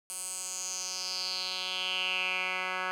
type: tone with band-pass filter sweep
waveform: 10% pulse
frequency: 185.1 Hz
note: F#3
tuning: 1 cent sharp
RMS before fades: -34 dBFS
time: 0.1-2.91 s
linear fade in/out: 0 ms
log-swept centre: 9300 to 1700 Hz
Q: 4.5
effects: none